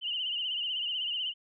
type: tone with vibrato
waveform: sine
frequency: 2944 Hz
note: F#7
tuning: 9 cents flat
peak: -30 dBFS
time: 0.01-1.34 s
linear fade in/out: 50 ms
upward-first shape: sine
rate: 16 Hz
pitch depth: 82 cents each way
effects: none